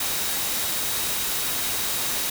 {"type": "tone in noise", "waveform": "sine", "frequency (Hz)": 3800, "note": "A#7", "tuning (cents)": 33, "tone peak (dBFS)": -37, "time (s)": [0, 2.3], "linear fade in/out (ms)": 5, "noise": "white", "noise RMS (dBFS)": -26, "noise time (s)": [0, 2.3], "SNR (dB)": -14, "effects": []}